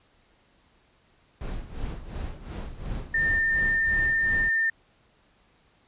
brown noise with tremolo, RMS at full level -31 dBFS, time 1.41-4.49 s, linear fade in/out 0 ms, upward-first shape sine, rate 2.8 Hz, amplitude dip 75%
sine tone with vibrato, 1806 Hz, A6, 45 cents sharp, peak -21 dBFS, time 3.14-4.7 s, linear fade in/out 5 ms, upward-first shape sine, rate 20 Hz, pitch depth 15 cents each way
effects pink hiss -63 dBFS RMS until 5.87 s + resampled to 8000 Hz

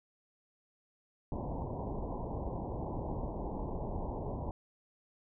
pink low-pass noise, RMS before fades -38 dBFS, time 1.32-4.51 s, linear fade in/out 2 ms, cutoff 1000 Hz, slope 96 dB/octave, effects none

